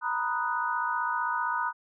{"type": "chord", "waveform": "sine", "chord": "B major seventh", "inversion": "third", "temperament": "equal", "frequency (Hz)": [932.3, 987.8, 1244.5, 1480], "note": ["A#5", "B5", "D#6", "F#6"], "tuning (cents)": [0, 0, 0, 0], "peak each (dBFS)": -32, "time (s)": [0.01, 1.73], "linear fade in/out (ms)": 50, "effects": []}